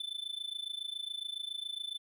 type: tone with amplitude modulation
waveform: triangle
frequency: 3520 Hz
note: A7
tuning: in tune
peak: -32 dBFS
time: 0-1.98 s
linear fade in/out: 5 ms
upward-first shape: sine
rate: 27.2 Hz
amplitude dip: 90%
effects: none